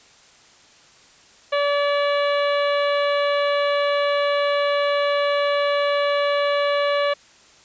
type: harmonic tone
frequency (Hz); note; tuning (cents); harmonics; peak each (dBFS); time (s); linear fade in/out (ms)
574; D5; -40; 1 / 2 / 3 / 4 / 5 / 6 / 7; -19 / -25 / -29 / -31 / -33 / -35 / -36; 1.52-7.14; 10
effects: white hiss -51 dBFS RMS until 7.64 s + resampled to 16000 Hz